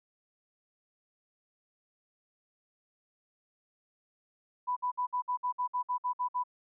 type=tone bursts; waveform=sine; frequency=992 Hz; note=B5; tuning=7 cents sharp; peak=-28 dBFS; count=12; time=4.67-6.438 s; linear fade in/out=20 ms; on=96 ms; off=56 ms; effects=none